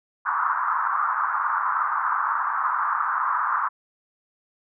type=band-pass noise; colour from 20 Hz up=pink; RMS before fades=-24 dBFS; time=0.25-3.69 s; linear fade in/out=20 ms; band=1000 to 1400 Hz; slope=48 dB/octave; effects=none